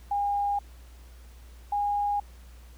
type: tone pair in turn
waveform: sine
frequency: 811 / 818.5 Hz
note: G#5 / G#5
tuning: -41 / -25 cents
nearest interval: unison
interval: 16 cents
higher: second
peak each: -24 dBFS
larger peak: neither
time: 0.11-0.59 / 1.72-2.2 s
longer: neither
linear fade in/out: 5 ms
effects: added 60 Hz sine -46 dBFS peak until 2.77 s + pink hiss -58 dBFS RMS until 2.77 s